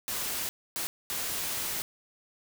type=noise bursts at uneven times; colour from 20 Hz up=white; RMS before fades=-33 dBFS; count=3; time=0.08-0.49 / 0.76-0.87 / 1.1-1.82 s; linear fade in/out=0 ms; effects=none